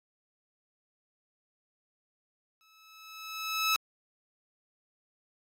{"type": "tone with exponential growth", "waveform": "15% pulse", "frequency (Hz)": 1300, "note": "E6", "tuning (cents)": -24, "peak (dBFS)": -17, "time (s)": [2.61, 3.76], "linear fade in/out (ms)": 0, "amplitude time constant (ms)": 250, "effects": ["AAC 64 kbps"]}